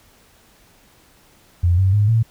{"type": "tone with pitch steps", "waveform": "sine", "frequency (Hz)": [87.31, 95.21, 103.83, 113.23], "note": ["F2", "G2", "G#2", "A#2"], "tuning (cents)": [0, -50, 0, -50], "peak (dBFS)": -12, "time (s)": [1.63, 2.23], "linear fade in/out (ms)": 10, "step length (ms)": 150, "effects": ["pink hiss -53 dBFS RMS until 2.3 s"]}